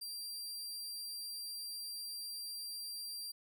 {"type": "tone", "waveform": "sawtooth", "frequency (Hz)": 4727, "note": "D8", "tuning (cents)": 10, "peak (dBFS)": -39, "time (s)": [0.01, 3.32], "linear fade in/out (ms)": 10, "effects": []}